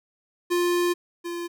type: tone pair in turn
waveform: square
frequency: 350.9 / 344.7 Hz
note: F4 / F4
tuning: +8 / -23 cents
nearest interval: unison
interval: 31 cents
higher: first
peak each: -21 / -30 dBFS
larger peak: first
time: 0.5-0.94 / 1.24-1.48 s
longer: first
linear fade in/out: 20 ms
effects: none